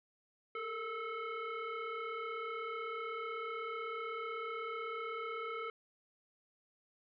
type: tone with frequency modulation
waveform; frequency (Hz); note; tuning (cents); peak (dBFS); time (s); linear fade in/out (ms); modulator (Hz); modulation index
sine; 421; G#4; +24; -38; 0.55-5.7; 2; 878; 2
effects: none